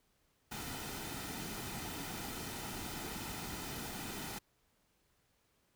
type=noise with comb filter; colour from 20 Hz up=pink; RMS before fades=-43 dBFS; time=0.51-4.39 s; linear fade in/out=10 ms; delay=1.8 ms; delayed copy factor=-0.5; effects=pink hiss -75 dBFS RMS until 5.75 s